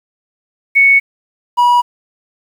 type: tone pair in turn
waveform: sine / triangle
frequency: 2217 / 969.5 Hz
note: C#7 / B5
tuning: 0 / -32 cents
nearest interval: octave + major second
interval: 1432 cents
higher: first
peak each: -5 dBFS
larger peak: neither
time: 0.75-1 / 1.57-1.82 s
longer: neither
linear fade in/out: 20 ms
effects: 7-bit

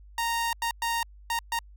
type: tone bursts at uneven times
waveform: sawtooth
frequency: 928 Hz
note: A#5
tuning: 8 cents flat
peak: -22 dBFS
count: 5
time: 0.18-0.53 / 0.62-0.71 / 0.82-1.03 / 1.3-1.39 / 1.52-1.59 s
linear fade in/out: 2 ms
effects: added 50 Hz sine -47 dBFS peak until 1.76 s

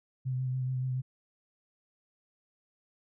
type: tone with vibrato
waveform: sine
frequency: 128.8 Hz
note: C3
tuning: 27 cents flat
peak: -29 dBFS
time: 0.25-1.02 s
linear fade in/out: 20 ms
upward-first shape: sine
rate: 7 Hz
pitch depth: 23 cents each way
effects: none

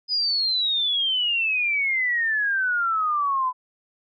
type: exponential sweep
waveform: sine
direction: down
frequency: 5020 to 1000 Hz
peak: -20 dBFS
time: 0.08-3.53 s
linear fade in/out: 50 ms
effects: none

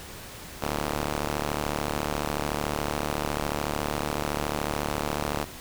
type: ring-modulated tone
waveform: 5% pulse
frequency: 73.9 Hz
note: D2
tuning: 11 cents sharp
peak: -13 dBFS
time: 0.61-5.45 s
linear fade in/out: 20 ms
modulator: 390 Hz
effects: pink hiss -42 dBFS RMS until 5.6 s

